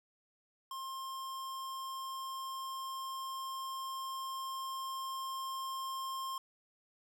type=tone with level ramp; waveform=square; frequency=1062 Hz; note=C6; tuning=25 cents sharp; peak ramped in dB=-41 to -38 dBFS; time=0.71-6.38 s; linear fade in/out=2 ms; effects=none